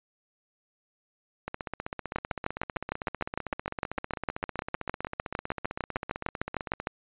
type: two click trains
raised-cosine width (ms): 0.5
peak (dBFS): -18 / -13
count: 84 / 32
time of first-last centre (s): 1.48-6.801 / 2.16-6.871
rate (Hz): 15.6 / 6.58
effects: resampled to 8000 Hz